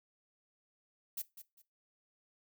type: noise with echo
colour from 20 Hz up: violet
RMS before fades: -39 dBFS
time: 1.17-1.22 s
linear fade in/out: 5 ms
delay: 200 ms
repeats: 2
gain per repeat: -12 dB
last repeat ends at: 1.62 s
effects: noise-tail reverb RT60 0.2 s tail -17 dB re dry